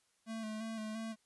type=tone with vibrato; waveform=square; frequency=220 Hz; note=A3; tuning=in tune; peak=-40 dBFS; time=0.26-1.16 s; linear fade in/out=50 ms; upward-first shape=square; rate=2.9 Hz; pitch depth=29 cents each way; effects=white hiss -75 dBFS RMS until 1.25 s + resampled to 24000 Hz